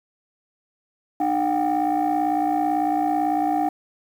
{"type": "tone cluster", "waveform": "sine", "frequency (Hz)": [303.3, 727, 785], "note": ["D#4", "F#5", "G5"], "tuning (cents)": [-44, -31, 2], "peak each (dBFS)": -22, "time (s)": [1.2, 3.69], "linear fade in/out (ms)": 5, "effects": ["tanh soft clip ceiling -14 dBFS", "8-bit"]}